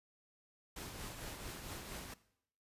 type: noise with tremolo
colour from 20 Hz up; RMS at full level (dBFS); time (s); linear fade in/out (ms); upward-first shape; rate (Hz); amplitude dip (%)
pink; -45; 0.76-2.14; 5; triangle; 4.4; 45
effects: noise-tail reverb RT60 0.7 s tail -18 dB re dry + resampled to 32000 Hz